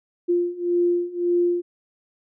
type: beating tone pair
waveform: sine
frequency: 348.8 / 350.6 Hz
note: F4 / F4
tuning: -2 / +7 cents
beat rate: 1.8 Hz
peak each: -23 / -21 dBFS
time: 0.28-1.62 s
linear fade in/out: 20 ms
effects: none